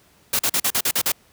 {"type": "noise bursts", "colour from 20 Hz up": "white", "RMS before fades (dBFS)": -20, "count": 8, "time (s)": [0.33, 1.12], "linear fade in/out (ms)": 5, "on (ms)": 62, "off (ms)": 42, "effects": ["pink hiss -56 dBFS RMS until 1.32 s", "high-pass 60 Hz 12 dB/octave"]}